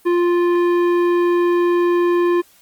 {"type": "tone with tanh clipping", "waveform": "triangle", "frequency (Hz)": 349.2, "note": "F4", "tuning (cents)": 0, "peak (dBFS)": -15, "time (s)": [0.05, 2.42], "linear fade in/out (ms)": 20, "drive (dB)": 17, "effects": ["white hiss -52 dBFS RMS until 2.61 s", "Opus 24 kbps"]}